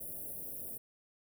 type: band-stop noise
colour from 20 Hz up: white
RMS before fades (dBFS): -43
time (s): 0-0.78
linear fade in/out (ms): 10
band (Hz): 640 to 10000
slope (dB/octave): 48
effects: none